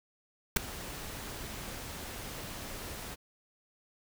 pink noise with ADSR envelope, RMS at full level -20 dBFS, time 0.56-3.16 s, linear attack 9 ms, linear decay 4 ms, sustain -22 dB, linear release 29 ms, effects none

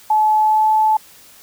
sine tone with pitch glide, 860 to 867.5 Hz, A5 to A5, -40 to -25 cents, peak -11 dBFS, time 0.1-0.97 s, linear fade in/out 5 ms, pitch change +15 cents, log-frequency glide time 0.37-0.71 s, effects white hiss -45 dBFS RMS until 1.42 s

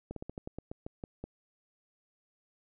slowing click train, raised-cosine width 2 ms, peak -26 dBFS, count 11, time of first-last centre 0.11-1.24 s, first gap 53 ms, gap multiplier 1.16, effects none

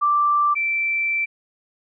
sine tone pair in turn, 1174.7 / 2337 Hz, D6 / D7, 0 / -9 cents, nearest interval octave, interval 1191 cents, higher second, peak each -15 / -19 dBFS, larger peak first, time 0.01-0.55 / 0.55-1.26 s, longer second, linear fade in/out 20 ms, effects none

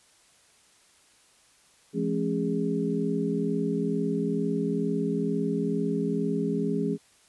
sine tone cluster, 169.5 / 211.7 / 271.7 / 410.8 Hz, E3 / G#3 / C#4 / G#4, +49 / +33 / -35 / -19 cents, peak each -30 dBFS, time 1.93-6.98 s, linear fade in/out 50 ms, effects white hiss -60 dBFS RMS until 7.28 s + resampled to 24000 Hz

